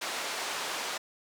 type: band-pass noise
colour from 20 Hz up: pink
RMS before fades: -35 dBFS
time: 0.01-0.98 s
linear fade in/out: 10 ms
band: 630 to 7600 Hz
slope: 12 dB/octave
effects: none